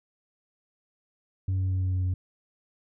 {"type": "tone with pitch steps", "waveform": "sine", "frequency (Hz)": [94.5, 93.9, 93.31, 92.72, 92.13, 91.54], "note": ["F#2", "F#2", "F#2", "F#2", "F#2", "F#2"], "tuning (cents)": [37, 26, 15, 4, -7, -18], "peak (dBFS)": -21, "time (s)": [1.48, 2.14], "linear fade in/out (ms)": 5, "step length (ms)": 110, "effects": ["tanh soft clip ceiling -23 dBFS"]}